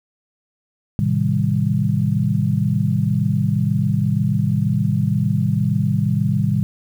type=chord; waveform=sine; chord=A half-diminished seventh; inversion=none; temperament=just; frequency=110 / 132 / 158.4 / 198 Hz; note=A2 / C3 / Eb3 / G3; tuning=0 / +16 / +31 / +18 cents; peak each=-21 dBFS; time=0.99-6.63 s; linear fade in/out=0 ms; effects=8-bit